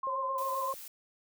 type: tone with vibrato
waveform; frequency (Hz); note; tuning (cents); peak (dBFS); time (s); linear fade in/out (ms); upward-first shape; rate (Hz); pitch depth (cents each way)
sine; 1046.5; C6; 0; -31; 0.03-0.73; 5; square; 7.7; 30
type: tone with tremolo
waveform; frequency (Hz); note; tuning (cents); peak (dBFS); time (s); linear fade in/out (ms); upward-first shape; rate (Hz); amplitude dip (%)
sine; 541; C#5; -42; -34; 0.07-0.74; 0; triangle; 18; 65
type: noise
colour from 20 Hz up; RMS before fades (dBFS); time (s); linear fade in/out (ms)
blue; -46; 0.38-0.88; 2
effects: none